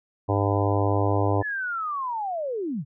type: harmonic tone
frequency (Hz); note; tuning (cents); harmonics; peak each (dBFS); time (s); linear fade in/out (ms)
100.6; G2; +45; 1 / 3 / 4 / 5 / 6 / 7 / 8 / 9 / 10; -23 / -28 / -29 / -30 / -31 / -31 / -32 / -33 / -33; 0.28-1.43; 20
type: linear sweep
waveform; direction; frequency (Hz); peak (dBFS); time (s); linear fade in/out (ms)
sine; down; 1760 to 116.54; -26; 1.41-2.85; 50
effects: none